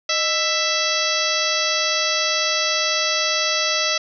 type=harmonic tone with a mistuned harmonic; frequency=662 Hz; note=E5; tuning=7 cents sharp; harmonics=1 / 2 / 3 / 4 / 5 / 6 / 7 / 8 / 9; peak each=-27 / -27 / -27 / -27 / -27 / -27 / -27 / -27 / -27 dBFS; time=0.09-3.98 s; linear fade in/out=5 ms; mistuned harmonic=1; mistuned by=-120 cents; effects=none